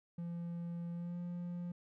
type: tone with pitch glide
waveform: triangle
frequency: 171.1 to 175.1 Hz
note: F3 to F3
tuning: -35 to +5 cents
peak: -37 dBFS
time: 0.18-1.72 s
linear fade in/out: 5 ms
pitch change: +40 cents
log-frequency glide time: 0.92-1.18 s
effects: none